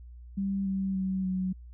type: tone with pitch steps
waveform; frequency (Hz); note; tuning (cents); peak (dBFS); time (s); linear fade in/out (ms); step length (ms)
sine; 196 / 192.63 / 189.32 / 186.07; G3 / G3 / F#3 / F#3; 0 / -30 / +40 / +10; -27; 0.37-1.53; 10; 290
effects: added 60 Hz sine -44 dBFS peak until 1.73 s